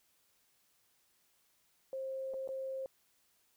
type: tone with dropouts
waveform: sine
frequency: 531 Hz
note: C5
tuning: 25 cents sharp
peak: -37 dBFS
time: 1.93-2.86 s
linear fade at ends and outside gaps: 1 ms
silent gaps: 2.337-2.341 / 2.476-2.489 s
effects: white hiss -73 dBFS RMS until 3.56 s